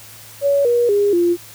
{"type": "tone with pitch steps", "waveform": "sine", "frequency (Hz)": [563, 478.9, 407.4, 346.6], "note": ["C#5", "A#4", "G#4", "F4"], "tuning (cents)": [27, 47, -33, -13], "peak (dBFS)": -12, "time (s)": [0.41, 1.37], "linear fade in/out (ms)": 50, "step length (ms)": 240, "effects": ["added 108 Hz sine -47 dBFS peak until 1.54 s", "white hiss -40 dBFS RMS until 1.54 s"]}